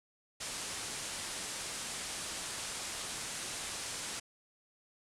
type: low-pass noise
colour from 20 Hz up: white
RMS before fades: -41 dBFS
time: 0.4-4.2 s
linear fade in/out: 10 ms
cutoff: 10000 Hz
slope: 48 dB/octave
effects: none